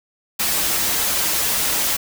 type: noise with comb filter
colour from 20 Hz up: white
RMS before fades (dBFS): -20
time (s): 0.39-1.97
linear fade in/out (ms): 10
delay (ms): 7.9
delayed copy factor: -0.5
effects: none